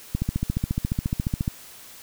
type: click train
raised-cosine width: 5 ms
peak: -11 dBFS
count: 20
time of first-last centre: 0.15-1.479 s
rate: 14.3 Hz
effects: white hiss -45 dBFS RMS until 2.02 s

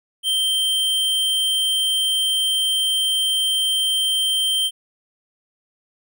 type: tone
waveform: square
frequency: 3136 Hz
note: G7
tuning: in tune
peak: -18 dBFS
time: 0.23-4.71 s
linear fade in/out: 50 ms
effects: none

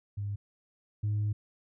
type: tone pair in turn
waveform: sine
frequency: 101.6 / 104.76 Hz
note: G#2 / G#2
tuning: -38 / +16 cents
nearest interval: minor second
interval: 54 cents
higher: second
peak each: -31 / -25 dBFS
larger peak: second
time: 0.17-0.36 / 1.03-1.33 s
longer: second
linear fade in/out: 10 ms
effects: tanh soft clip ceiling -25 dBFS

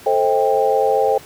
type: chord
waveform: sine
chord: A half-diminished seventh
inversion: none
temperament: just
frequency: 440 / 528 / 633.6 / 792 Hz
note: A4 / C5 / Eb5 / G5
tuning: 0 / +16 / +31 / +18 cents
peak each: -18 / -18 / -23 / -18 dBFS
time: 0.06-1.18 s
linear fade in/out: 5 ms
effects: pink hiss -41 dBFS RMS until 1.25 s + high-pass 80 Hz 12 dB/octave

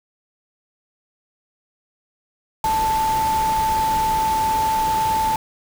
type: tone in noise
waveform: sine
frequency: 880 Hz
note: A5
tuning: in tune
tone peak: -17 dBFS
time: 2.64-5.36 s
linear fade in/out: 2 ms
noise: pink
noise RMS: -29 dBFS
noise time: 2.64-5.36 s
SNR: +9 dB
effects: none

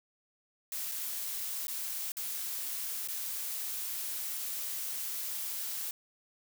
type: noise with dropouts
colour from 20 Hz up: blue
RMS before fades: -37 dBFS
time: 0.72-5.91 s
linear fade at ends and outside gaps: 1 ms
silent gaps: 0.915-0.919 / 1.67-1.681 / 2.12-2.169 / 3.075-3.085 s
effects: none

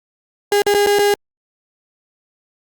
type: tone with dropouts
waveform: 35% pulse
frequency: 408.3 Hz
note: G#4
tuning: 29 cents flat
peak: -10 dBFS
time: 0.52-1.14 s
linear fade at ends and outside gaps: 1 ms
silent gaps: 0.62-0.665 / 0.741-0.747 / 0.863-0.87 / 0.987-0.992 s
effects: Opus 48 kbps

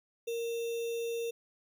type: tone with sample-and-hold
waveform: sine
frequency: 465 Hz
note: A#4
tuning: 4 cents flat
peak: -32 dBFS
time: 0.27-1.31 s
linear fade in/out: 10 ms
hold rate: 3150 Hz
effects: none

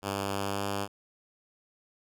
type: tone with pitch glide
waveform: 5% pulse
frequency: 99 to 100.03 Hz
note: G2 to G2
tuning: +18 to +36 cents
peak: -19 dBFS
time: 0.02-0.88 s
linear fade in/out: 50 ms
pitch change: +18 cents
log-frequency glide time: 0.35-0.65 s
effects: none

